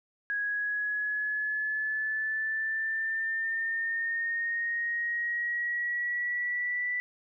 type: linear sweep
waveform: sine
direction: up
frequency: 1654 to 1975.5 Hz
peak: -28 dBFS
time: 0.3-7 s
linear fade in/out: 0 ms
effects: none